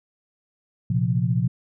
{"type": "chord", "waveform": "sine", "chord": "Bb suspended second", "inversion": "none", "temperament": "just", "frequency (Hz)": [116.54, 131.11, 174.81], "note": ["Bb2", "C3", "F3"], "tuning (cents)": [0, 4, 2], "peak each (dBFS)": [-23, -23, -24], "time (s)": [0.9, 1.48], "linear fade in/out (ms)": 5, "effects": []}